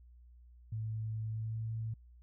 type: tone with pitch glide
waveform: sine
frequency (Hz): 110 to 111.99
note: A2 to A2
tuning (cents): 0 to +31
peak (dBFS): -35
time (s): 0.72-1.94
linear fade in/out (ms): 5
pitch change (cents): +31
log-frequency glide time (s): 1.29-1.64
effects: added 60 Hz sine -55 dBFS peak until 2.22 s